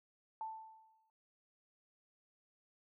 sine tone with exponential decay, 883 Hz, A5, 6 cents sharp, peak -38 dBFS, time 0.41-1.1 s, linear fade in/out 1 ms, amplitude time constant 150 ms, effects none

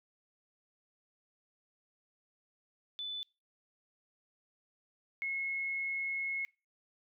sine tone pair in turn, 3497 / 2175 Hz, A7 / C#7, -11 / -33 cents, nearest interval minor sixth, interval 822 cents, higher first, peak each -37 / -33 dBFS, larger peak second, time 2.99-3.23 / 5.22-6.45 s, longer second, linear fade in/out 0 ms, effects noise-tail reverb RT60 0.3 s tail -24 dB re dry

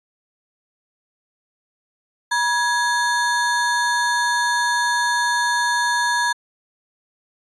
square ring-modulated tone, 1316 Hz, E6, 3 cents flat, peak -15 dBFS, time 2.31-6.33 s, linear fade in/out 10 ms, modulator 353 Hz, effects resampled to 24000 Hz

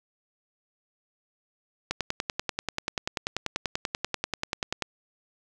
click train, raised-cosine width 0.2 ms, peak -10 dBFS, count 31, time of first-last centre 1.91-4.823 s, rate 10.3 Hz, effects none

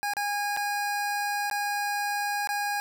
25% pulse tone with dropouts, 819 Hz, G#5, 24 cents flat, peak -23 dBFS, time 0.03-2.8 s, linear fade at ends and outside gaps 0 ms, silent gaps 0.136-0.168 / 0.565-0.572 / 1.499-1.512 / 2.473-2.49 s, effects none

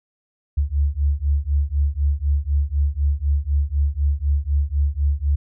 sine beating tone pair, 69.8 / 73.8 Hz, C#2 / D2, +13 / +9 cents, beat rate 4 Hz, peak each -20 dBFS, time 0.57-5.36 s, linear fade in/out 10 ms, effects none

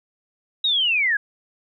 sine linear sweep, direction down, 3848 to 1600 Hz, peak -17 dBFS, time 0.64-1.17 s, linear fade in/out 5 ms, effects none

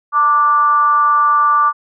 sine tone with frequency modulation, 1174.7 Hz, D6, in tune, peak -9 dBFS, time 0.12-1.73 s, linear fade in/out 50 ms, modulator 279 Hz, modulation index 0.45, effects none

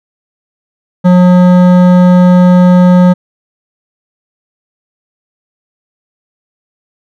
sine tone with hard clipping, 180 Hz, F#3, 47 cents flat, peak -4 dBFS, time 1.04-3.14 s, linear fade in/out 20 ms, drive 13 dB, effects none

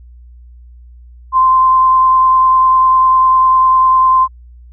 sine tone with vibrato, 1040 Hz, C6, 11 cents flat, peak -6 dBFS, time 1.32-4.28 s, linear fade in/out 50 ms, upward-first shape triangle, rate 10 Hz, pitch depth 13 cents each way, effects added 60 Hz sine -35 dBFS peak until 4.72 s

